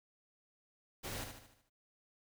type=noise with echo; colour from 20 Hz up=pink; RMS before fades=-43 dBFS; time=1.03-1.25 s; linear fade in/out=20 ms; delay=75 ms; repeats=6; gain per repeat=-6 dB; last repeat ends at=1.7 s; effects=none